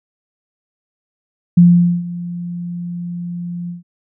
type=tone with ADSR envelope; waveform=sine; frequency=174.2 Hz; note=F3; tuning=4 cents flat; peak=-3 dBFS; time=1.57-3.83 s; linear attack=8 ms; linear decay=450 ms; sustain=-19 dB; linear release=140 ms; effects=none